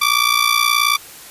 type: ring-modulated tone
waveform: 15% pulse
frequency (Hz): 1165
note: D6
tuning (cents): -14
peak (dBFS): -4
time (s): 0.01-0.97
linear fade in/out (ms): 10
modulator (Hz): 29.4
effects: white hiss -38 dBFS RMS until 1.3 s + resampled to 32000 Hz